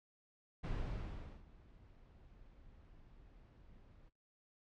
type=noise with ADSR envelope; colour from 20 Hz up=brown; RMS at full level=-38 dBFS; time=0.63-4.1 s; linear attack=17 ms; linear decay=780 ms; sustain=-23 dB; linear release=22 ms; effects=noise-tail reverb RT60 0.3 s tail -26 dB re dry + low-pass 4000 Hz 12 dB/octave

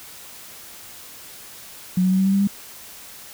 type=tone with pitch steps; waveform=sine; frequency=182.9 / 185.67 / 188.48 / 191.33 / 194.22 / 197.16 / 200.1 Hz; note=F#3 / F#3 / F#3 / G3 / G3 / G3 / G3; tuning=-20 / +6 / +32 / -42 / -16 / +10 / +36 cents; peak=-15 dBFS; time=1.97-2.474 s; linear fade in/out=5 ms; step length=72 ms; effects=white hiss -41 dBFS RMS until 3.33 s

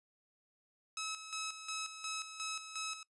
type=tone with tremolo; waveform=10% pulse; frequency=1290 Hz; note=E6; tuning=38 cents flat; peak=-30 dBFS; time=0.97-3.03 s; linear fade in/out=2 ms; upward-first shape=square; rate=2.8 Hz; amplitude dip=65%; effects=noise-tail reverb RT60 0.1 s tail -21 dB re dry + resampled to 24000 Hz

